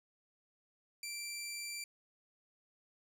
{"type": "tone", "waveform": "15% pulse", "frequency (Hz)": 2349, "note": "D7", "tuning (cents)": 0, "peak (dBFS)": -34, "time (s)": [1.03, 1.84], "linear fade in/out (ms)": 2, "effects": []}